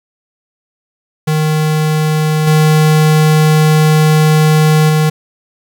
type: tone with level steps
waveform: square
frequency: 154.8 Hz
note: D#3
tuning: 9 cents flat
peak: -11 / -7 / -9 dBFS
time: 1.27-5.1 s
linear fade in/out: 10 ms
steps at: 2.47 / 4.89 s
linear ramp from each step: 5 ms
effects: 8-bit